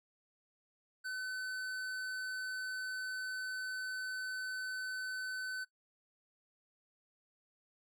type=tone with tanh clipping; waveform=sine; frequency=1515 Hz; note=F#6; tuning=40 cents sharp; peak=-40 dBFS; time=1.04-5.65 s; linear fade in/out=20 ms; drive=15 dB; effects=noise-tail reverb RT60 0.1 s tail -17 dB re dry